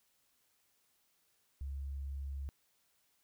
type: tone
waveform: sine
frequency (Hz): 69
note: C#2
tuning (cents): -7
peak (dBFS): -38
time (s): 1.61-2.49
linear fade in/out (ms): 0
effects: white hiss -75 dBFS RMS until 3.23 s